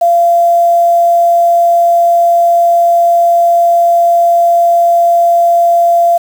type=tone with quantisation; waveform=sine; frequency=687 Hz; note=F5; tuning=29 cents flat; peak=-5 dBFS; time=0.01-6.18 s; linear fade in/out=10 ms; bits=5; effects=none